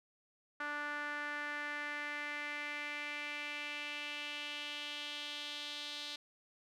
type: tone with band-pass filter sweep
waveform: sawtooth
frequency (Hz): 293.7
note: D4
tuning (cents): 0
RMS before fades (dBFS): -42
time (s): 0.6-6.16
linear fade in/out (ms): 5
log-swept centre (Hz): 1500 to 3800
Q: 3.3
effects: none